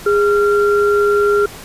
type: tone pair together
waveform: sine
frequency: 410 / 1379.1 Hz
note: G#4 / F6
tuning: -22 / -22 cents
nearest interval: octave + major sixth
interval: 2100 cents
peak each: -11 / -17 dBFS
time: 0.06-1.46 s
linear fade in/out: 5 ms
effects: pink hiss -34 dBFS RMS until 1.64 s + resampled to 32000 Hz